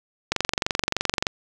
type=click train; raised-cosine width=0.2 ms; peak=-4 dBFS; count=23; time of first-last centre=0.32-1.268 s; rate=23.2 Hz; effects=none